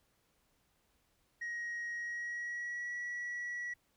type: tone with pitch glide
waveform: sine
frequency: 1888 to 1935.5 Hz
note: A#6 to B6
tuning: +22 to -35 cents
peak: -35 dBFS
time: 1.41-3.74 s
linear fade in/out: 10 ms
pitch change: +43 cents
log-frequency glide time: 1.94-2.95 s
effects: tanh soft clip ceiling -36 dBFS + pink hiss -75 dBFS RMS until 3.96 s